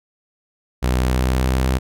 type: tone with pitch glide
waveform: sawtooth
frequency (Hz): 62.8 to 64.64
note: B1 to C2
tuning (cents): +30 to -20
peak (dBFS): -12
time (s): 0.82-1.79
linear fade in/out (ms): 20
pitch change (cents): +50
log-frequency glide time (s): 0.96-1.6
effects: none